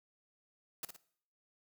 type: noise with echo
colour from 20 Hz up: white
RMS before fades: -40 dBFS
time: 0.83-0.85 s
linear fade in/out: 2 ms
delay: 57 ms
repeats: 2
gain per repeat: -7 dB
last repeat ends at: 0.964 s
effects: noise-tail reverb RT60 0.6 s tail -19 dB re dry